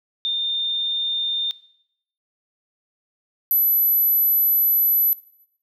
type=tone pair in turn; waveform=sine; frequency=3619 / 11967 Hz; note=A7 / F#9; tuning=+48 / +18 cents; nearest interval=octave + major sixth; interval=2070 cents; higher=second; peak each=-20 / -15 dBFS; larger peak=second; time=0.25-1.51 / 3.51-5.13 s; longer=second; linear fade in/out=0 ms; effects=noise-tail reverb RT60 0.7 s tail -18 dB re dry